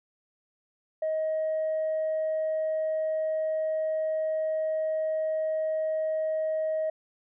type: tone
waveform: sine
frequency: 630 Hz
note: D#5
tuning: 21 cents sharp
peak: -24 dBFS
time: 1.02-6.9 s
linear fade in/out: 5 ms
effects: tanh soft clip ceiling -23 dBFS